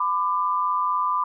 sine tone pair together, 1004.2 / 1188 Hz, B5 / D6, +29 / +20 cents, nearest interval minor third, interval 291 cents, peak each -23 dBFS, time 0-1.24 s, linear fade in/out 5 ms, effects none

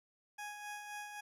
20% pulse tone with tremolo, 830.6 Hz, G#5, in tune, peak -37 dBFS, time 0.38-1.21 s, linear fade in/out 10 ms, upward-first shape sine, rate 3.8 Hz, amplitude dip 45%, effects resampled to 32000 Hz + 12-bit

